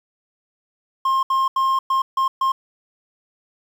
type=tone bursts at uneven times; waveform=triangle; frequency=1064 Hz; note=C6; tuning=29 cents sharp; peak=-14 dBFS; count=6; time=1.05-1.23 / 1.3-1.48 / 1.56-1.79 / 1.9-2.02 / 2.17-2.28 / 2.41-2.52 s; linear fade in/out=5 ms; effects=8-bit